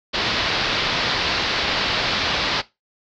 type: low-pass noise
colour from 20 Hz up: white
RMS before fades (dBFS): -22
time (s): 0.13-2.62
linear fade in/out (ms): 20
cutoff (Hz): 4800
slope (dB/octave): 48
effects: noise-tail reverb RT60 0.2 s tail -17 dB re dry